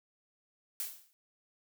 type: noise with exponential decay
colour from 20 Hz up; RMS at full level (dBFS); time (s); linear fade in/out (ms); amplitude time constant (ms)
blue; -34; 0.8-1.13; 0; 71
effects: none